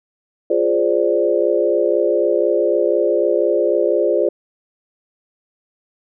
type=chord; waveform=sine; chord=D half-diminished seventh; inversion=first; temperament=equal; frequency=349.2 / 415.3 / 523.3 / 587.3 Hz; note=F4 / Ab4 / C5 / D5; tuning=0 / 0 / 0 / 0 cents; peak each=-19 dBFS; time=0.5-4.29 s; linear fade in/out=5 ms; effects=none